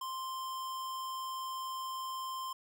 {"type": "tone", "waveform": "square", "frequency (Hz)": 1046.5, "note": "C6", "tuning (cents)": 0, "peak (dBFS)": -38, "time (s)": [0.01, 2.53], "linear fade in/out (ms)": 5, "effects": []}